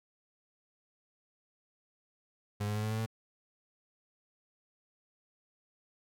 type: tone with pitch steps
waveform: 35% pulse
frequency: 103.1 / 104.78 / 106.49 / 108.23 / 109.99 / 111.78 Hz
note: G#2 / G#2 / G#2 / A2 / A2 / A2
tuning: -12 / +16 / +44 / -28 / 0 / +28 cents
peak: -30 dBFS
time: 2.6-3.062 s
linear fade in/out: 10 ms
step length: 77 ms
effects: none